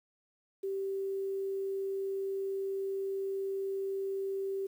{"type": "tone with quantisation", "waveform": "sine", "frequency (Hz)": 389.4, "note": "G4", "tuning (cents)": -12, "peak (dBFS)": -32, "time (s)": [0.63, 4.67], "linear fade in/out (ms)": 10, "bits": 10, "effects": []}